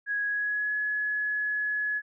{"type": "tone with pitch glide", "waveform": "sine", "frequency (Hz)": [1661.2, 1695.1], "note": ["G#6", "G#6"], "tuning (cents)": [0, 35], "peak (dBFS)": -26, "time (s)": [0.06, 2.02], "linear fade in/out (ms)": 50, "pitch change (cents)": 35, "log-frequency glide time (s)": [0.26, 0.74], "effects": []}